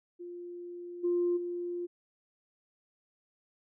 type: tone with level steps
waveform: sine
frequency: 350.5 Hz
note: F4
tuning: 6 cents sharp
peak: -40 / -25 / -33 dBFS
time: 0.19-1.87 s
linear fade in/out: 20 ms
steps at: 1.03 / 1.36 s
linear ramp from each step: 20 ms
effects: tanh soft clip ceiling -21 dBFS